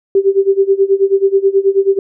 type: tone with tremolo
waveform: sine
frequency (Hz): 391.4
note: G4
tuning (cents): -3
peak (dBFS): -5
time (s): 0.15-1.99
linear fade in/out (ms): 2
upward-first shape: sine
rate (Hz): 9.3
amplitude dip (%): 90
effects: none